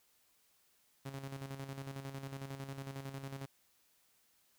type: tone with tremolo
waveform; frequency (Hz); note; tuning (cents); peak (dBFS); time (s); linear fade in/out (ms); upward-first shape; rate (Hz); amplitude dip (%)
sawtooth; 136.4; C#3; -28; -37; 1.05-3.46; 10; square; 11; 55
effects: white hiss -72 dBFS RMS until 4.58 s